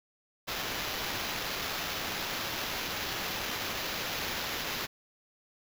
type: noise with sample-and-hold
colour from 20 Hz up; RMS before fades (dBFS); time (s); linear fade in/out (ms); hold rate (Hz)
white; -35; 0.47-4.87; 20; 8820
effects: none